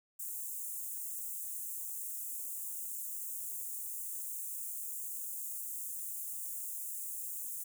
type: high-pass noise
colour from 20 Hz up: white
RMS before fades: -41 dBFS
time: 0.19-7.64 s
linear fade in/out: 10 ms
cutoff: 7100 Hz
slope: 48 dB/octave
effects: none